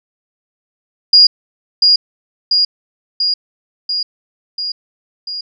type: tone with echo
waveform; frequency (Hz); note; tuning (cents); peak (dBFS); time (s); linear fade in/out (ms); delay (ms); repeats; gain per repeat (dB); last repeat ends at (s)
sine; 4856; D#8; -43; -3; 1.13-1.27; 5; 690; 6; -3; 5.41
effects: none